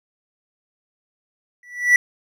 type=tone with exponential growth; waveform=triangle; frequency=1958 Hz; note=B6; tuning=15 cents flat; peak=-5 dBFS; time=1.63-1.96 s; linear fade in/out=2 ms; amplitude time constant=70 ms; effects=none